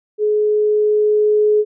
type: tone with level ramp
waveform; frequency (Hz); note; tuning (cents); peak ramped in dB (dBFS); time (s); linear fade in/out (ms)
sine; 422.8; G#4; +31; -13 to -10; 0.18-1.65; 50
effects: none